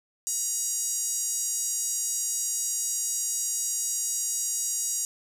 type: tone with high-pass filter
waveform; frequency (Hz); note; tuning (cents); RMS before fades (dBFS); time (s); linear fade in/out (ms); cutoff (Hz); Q
5% pulse; 956; A#5; +43; -29; 0.27-5.05; 0; 6800; 3.8
effects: none